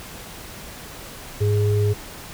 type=tone pair together; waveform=sine; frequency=103.95 / 415.3 Hz; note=G#2 / G#4; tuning=+2 / 0 cents; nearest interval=2 octaves; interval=2398 cents; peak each=-17 / -23 dBFS; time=1.4-1.94 s; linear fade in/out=20 ms; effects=pink hiss -38 dBFS RMS until 2.33 s